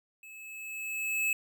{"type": "tone with level ramp", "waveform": "square", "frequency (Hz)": 2596, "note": "E7", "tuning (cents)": -27, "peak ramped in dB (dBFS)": [-48, -26], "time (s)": [0.23, 1.33], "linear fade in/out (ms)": 2, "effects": []}